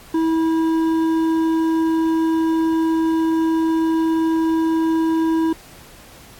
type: tone with hard clipping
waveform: triangle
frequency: 324.2 Hz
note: E4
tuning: 29 cents flat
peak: -17 dBFS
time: 0.14-5.53 s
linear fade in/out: 5 ms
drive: 11 dB
effects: pink hiss -44 dBFS RMS until 6.39 s + AAC 64 kbps